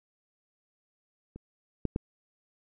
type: clicks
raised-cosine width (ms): 3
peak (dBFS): -30 / -15 / -16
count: 3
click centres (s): 1.36 / 1.853 / 1.961
effects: none